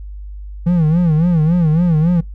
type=tone with vibrato; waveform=triangle; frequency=165.1 Hz; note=E3; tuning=3 cents sharp; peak=-8 dBFS; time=0.66-2.21 s; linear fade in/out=10 ms; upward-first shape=sine; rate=3.6 Hz; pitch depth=140 cents each way; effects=noise-tail reverb RT60 0.2 s tail -25 dB re dry + added 50 Hz sine -27 dBFS peak until 2.34 s